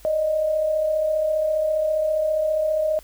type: tone pair together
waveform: sine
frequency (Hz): 587.4 / 622.3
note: D5 / D#5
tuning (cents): 0 / 0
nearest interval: minor second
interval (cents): 100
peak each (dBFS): -29 / -19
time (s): 0.05-2.99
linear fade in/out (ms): 0
effects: added 50 Hz sine -47 dBFS peak until 3.03 s + white hiss -51 dBFS RMS until 3.03 s